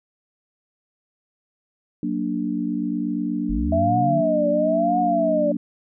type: chord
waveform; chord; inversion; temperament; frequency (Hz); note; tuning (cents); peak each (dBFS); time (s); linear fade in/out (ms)
sine; Gb augmented; none; equal; 185 / 233.1 / 293.7; Gb3 / Bb3 / D4; 0 / 0 / 0; -28 / -26 / -25; 2.03-5.57; 2
type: linear sweep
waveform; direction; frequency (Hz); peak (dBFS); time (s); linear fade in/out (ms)
sine; up; 41.2 to 162; -23; 3.49-4.21; 10
type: tone with vibrato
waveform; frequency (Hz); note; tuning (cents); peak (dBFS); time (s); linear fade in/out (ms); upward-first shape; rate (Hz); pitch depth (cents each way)
sine; 650; E5; -24; -18; 3.72-5.52; 5; triangle; 0.98; 200
effects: none